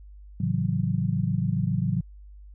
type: chord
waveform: sine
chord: F# minor seventh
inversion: first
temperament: equal with one note detuned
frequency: 110 / 137.32 / 164.81 / 185 Hz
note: A2 / C#3 / E3 / F#3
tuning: 0 / -16 / 0 / 0 cents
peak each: -28 dBFS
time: 0.4-2.01 s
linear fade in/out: 5 ms
effects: added 50 Hz sine -43 dBFS peak until 2.54 s